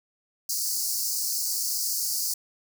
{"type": "high-pass noise", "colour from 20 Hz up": "pink", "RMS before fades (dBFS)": -28, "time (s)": [0.49, 2.34], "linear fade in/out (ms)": 5, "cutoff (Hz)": 4500, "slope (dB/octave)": 96, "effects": []}